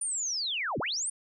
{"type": "linear two-way sweep", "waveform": "sine", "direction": "down then up", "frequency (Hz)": [9397, 74.9, 9397], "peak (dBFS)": -29, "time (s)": [0.01, 1.1], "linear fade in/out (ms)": 5, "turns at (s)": 0.79, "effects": []}